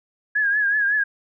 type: tone with vibrato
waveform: sine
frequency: 1661.2 Hz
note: G#6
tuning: in tune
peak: -17 dBFS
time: 0.35-1.04 s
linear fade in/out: 10 ms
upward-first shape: triangle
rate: 5.4 Hz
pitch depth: 80 cents each way
effects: none